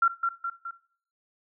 sine tone with echo, 1369 Hz, F6, 35 cents flat, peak -17 dBFS, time 0.02-0.08 s, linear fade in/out 5 ms, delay 210 ms, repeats 3, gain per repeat -5 dB, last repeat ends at 0.71 s, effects noise-tail reverb RT60 0.5 s tail -17 dB re dry

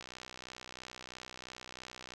click train, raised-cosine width 0.2 ms, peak -28 dBFS, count 135, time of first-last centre 0.01-2.137 s, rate 63 Hz, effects none

